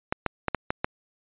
clicks, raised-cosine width 0.5 ms, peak -9 dBFS, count 6, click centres 0.125 / 0.263 / 0.483 / 0.547 / 0.705 / 0.845 s, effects resampled to 8000 Hz

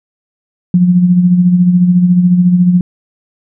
sine tone with tremolo, 178.6 Hz, F3, 39 cents sharp, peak -3 dBFS, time 0.74-2.81 s, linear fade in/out 2 ms, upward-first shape sine, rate 14 Hz, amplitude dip 50%, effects none

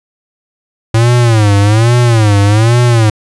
square tone with vibrato, 110.7 Hz, A2, 11 cents sharp, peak -6 dBFS, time 0.94-3.1 s, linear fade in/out 5 ms, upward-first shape sine, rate 1.2 Hz, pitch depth 170 cents each way, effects resampled to 24000 Hz

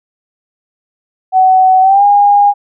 sine tone with pitch glide, 751 to 814.3 Hz, F#5 to G#5, +26 to -34 cents, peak -4 dBFS, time 1.32-2.54 s, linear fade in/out 50 ms, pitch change +140 cents, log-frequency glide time 1.81-2.04 s, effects none

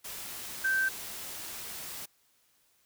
sine tone in noise, 1558 Hz, G6, 11 cents flat, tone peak -25 dBFS, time 0.64-0.89 s, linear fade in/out 10 ms, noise white, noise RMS -41 dBFS, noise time 0.04-2.06 s, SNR +13 dB, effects white hiss -69 dBFS RMS until 2.85 s

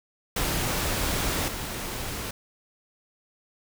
pink noise with level steps, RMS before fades -27 / -33 dBFS, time 0.36-2.31 s, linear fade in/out 5 ms, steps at 1.48 s, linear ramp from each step 2 ms, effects none

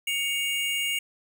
square tone pair together, 2238 / 2820 Hz, C#7 / F7, +16 / +16 cents, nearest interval major third, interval 400 cents, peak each -30 / -28 dBFS, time 0.07-0.99 s, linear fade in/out 5 ms, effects none

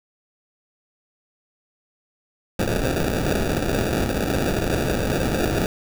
white noise with sample-and-hold, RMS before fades -22 dBFS, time 2.59-5.66 s, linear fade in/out 2 ms, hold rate 1050 Hz, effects none

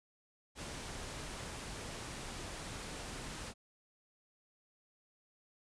pink low-pass noise, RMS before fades -45 dBFS, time 0.55-3.54 s, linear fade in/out 50 ms, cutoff 10000 Hz, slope 48 dB/octave, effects none

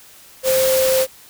sine tone in noise, 523.3 Hz, C5, in tune, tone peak -14 dBFS, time 0.43-1.07 s, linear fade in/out 50 ms, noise white, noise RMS -22 dBFS, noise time 0.43-1.07 s, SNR +5 dB, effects white hiss -45 dBFS RMS until 1.29 s

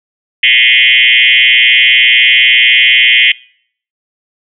sine tone with frequency modulation, 2600 Hz, E7, 24 cents flat, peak -4 dBFS, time 0.43-3.32 s, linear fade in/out 5 ms, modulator 122 Hz, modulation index 5.4, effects noise-tail reverb RT60 0.6 s tail -24 dB re dry

